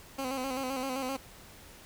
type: tone with vibrato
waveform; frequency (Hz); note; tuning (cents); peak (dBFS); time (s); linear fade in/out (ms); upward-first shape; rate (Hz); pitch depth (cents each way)
15% pulse; 262.9; C4; +8; -26; 0.18-1.17; 10; square; 7.7; 53
effects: pink hiss -52 dBFS RMS until 1.85 s